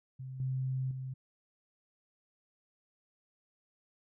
sine tone with level steps, 130.81 Hz, C3, in tune, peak -40 / -31 / -37 dBFS, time 0.19-1.14 s, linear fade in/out 10 ms, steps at 0.4 / 0.91 s, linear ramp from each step 2 ms, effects none

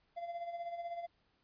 triangle tone with tremolo, 687 Hz, F5, 29 cents flat, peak -35 dBFS, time 0.16-1.07 s, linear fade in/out 20 ms, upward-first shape sine, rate 16 Hz, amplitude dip 60%, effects pink hiss -75 dBFS RMS until 1.43 s + resampled to 11025 Hz

